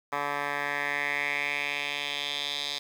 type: tone with band-pass filter sweep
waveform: 10% pulse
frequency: 143.9 Hz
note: D3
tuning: 35 cents flat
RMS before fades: -31 dBFS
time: 0.12-2.79 s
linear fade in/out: 10 ms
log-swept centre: 1300 to 4100 Hz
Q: 3.5
effects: 8-bit